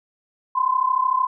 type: tone pair together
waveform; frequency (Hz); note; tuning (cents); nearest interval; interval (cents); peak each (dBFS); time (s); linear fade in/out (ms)
sine; 1013.2 / 1046.5; B5 / C6; +44 / 0; minor second; 56; -20; 0.55-1.27; 10
effects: none